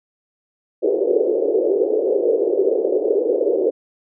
white band-pass noise, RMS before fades -18 dBFS, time 0.82-3.71 s, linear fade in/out 20 ms, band 360 to 500 Hz, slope 48 dB/octave, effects none

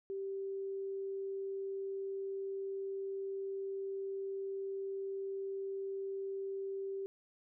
sine tone, 390.1 Hz, G4, 8 cents flat, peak -37 dBFS, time 0.1-7.06 s, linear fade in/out 0 ms, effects none

